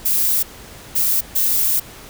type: noise bursts at uneven times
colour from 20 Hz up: violet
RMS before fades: -17 dBFS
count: 3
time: 0.05-0.43 / 0.95-1.21 / 1.35-1.8 s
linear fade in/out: 10 ms
effects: pink hiss -39 dBFS RMS until 2.09 s